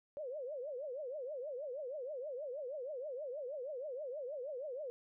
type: tone with vibrato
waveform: sine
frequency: 548 Hz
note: C#5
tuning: 20 cents flat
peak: -40 dBFS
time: 0.17-4.9 s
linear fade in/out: 0 ms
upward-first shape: triangle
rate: 6.3 Hz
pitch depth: 260 cents each way
effects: none